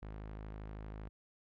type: tone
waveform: sawtooth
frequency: 52.7 Hz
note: G#1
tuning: 26 cents sharp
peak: -40 dBFS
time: 0.02-1.09 s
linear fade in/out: 10 ms
effects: low-pass 2000 Hz 12 dB/octave